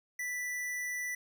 square tone, 1975.5 Hz, B6, in tune, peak -35 dBFS, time 0.19-1.15 s, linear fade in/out 5 ms, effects 12-bit

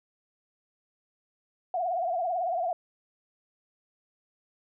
sine tone with vibrato, 703 Hz, F5, 11 cents sharp, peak -26 dBFS, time 1.74-2.73 s, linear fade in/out 2 ms, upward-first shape triangle, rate 18 Hz, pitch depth 130 cents each way, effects none

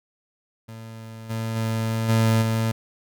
30% pulse tone with level steps, 112.3 Hz, A2, 36 cents sharp, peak -34 / -23 / -20 / -14 / -18 dBFS, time 0.68-2.72 s, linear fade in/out 10 ms, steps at 1.29 / 1.55 / 2.08 / 2.41 s, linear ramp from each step 20 ms, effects none

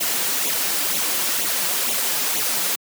white noise with flanger, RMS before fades -22 dBFS, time 0-2.76 s, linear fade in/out 10 ms, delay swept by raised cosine 0.29 to 5.99 ms, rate 2.1 Hz, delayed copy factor +0.65, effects high-pass 200 Hz 12 dB/octave

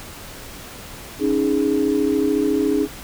sine chord, C# suspended second, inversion none, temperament equal, 277.2 / 311.1 / 415.3 Hz, C#4 / D#4 / G#4, 0 / 0 / 0 cents, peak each -20 dBFS, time 1.19-2.88 s, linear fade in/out 50 ms, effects tanh soft clip ceiling -7 dBFS + pink hiss -37 dBFS RMS until 3.03 s

